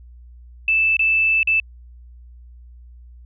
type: tone with dropouts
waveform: sine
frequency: 2637 Hz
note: E7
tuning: in tune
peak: -14 dBFS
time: 0.68-1.6 s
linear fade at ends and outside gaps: 2 ms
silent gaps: 0.968-0.993 / 1.431-1.473 s
effects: added 60 Hz sine -40 dBFS peak until 3.25 s